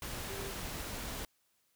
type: tone in noise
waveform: sine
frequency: 392 Hz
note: G4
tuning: in tune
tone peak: -44 dBFS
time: 0.29-0.51 s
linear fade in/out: 2 ms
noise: pink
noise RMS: -41 dBFS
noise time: 0.02-1.25 s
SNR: -6 dB
effects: white hiss -75 dBFS RMS until 1.75 s